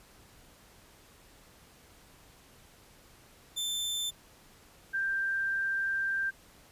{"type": "tone pair in turn", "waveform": ["sawtooth", "sine"], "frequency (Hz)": [3545, 1579.1], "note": ["A7", "G6"], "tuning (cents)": [12, 12], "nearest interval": "octave + major second", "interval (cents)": 1400, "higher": "first", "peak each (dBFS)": -28, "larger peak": "neither", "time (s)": [[3.56, 4.11], [4.93, 6.31]], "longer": "second", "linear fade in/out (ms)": 20, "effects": ["pink hiss -58 dBFS RMS until 6.71 s", "resampled to 32000 Hz"]}